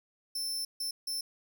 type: tone bursts at uneven times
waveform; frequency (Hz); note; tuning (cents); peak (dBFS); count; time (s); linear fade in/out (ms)
sawtooth; 5330; E8; +18; -30; 3; 0.35-0.65 / 0.8-0.91 / 1.07-1.21; 5
effects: none